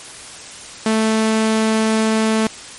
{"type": "tone", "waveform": "sawtooth", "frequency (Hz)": 220, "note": "A3", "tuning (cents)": 0, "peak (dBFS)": -10, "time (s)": [0.86, 2.47], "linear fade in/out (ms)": 2, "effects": ["white hiss -35 dBFS RMS until 2.78 s", "MP3 48 kbps"]}